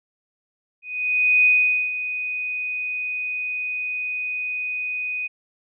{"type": "tone with ADSR envelope", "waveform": "sine", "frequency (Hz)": 2491, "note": "D#7", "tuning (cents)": 1, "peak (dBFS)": -12, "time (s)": [0.82, 5.28], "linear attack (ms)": 630, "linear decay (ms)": 460, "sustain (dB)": -12, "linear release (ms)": 19, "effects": []}